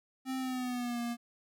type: tone with pitch glide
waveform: square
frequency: 261.6 to 237.1 Hz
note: C4 to A#3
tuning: 0 to +30 cents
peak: -34 dBFS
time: 0.25-1.17 s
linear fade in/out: 50 ms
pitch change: -170 cents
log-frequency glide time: 0.38-1 s
effects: none